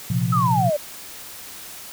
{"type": "chord", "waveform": "sine", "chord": "Bb suspended second", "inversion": "none", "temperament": "equal", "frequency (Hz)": [116.54, 130.81, 174.61], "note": ["Bb2", "C3", "F3"], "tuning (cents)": [0, 0, 0], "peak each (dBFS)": -23, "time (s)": [0.1, 0.7], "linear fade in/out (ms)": 5}
{"type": "exponential sweep", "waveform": "sine", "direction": "down", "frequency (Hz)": [1318.5, 569], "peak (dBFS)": -18, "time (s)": [0.32, 0.77], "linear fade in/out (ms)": 10}
{"effects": ["white hiss -38 dBFS RMS until 1.92 s"]}